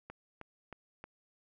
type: click train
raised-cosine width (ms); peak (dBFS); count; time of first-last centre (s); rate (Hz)
0.5; -30; 4; 0.1-1.04; 3.19
effects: none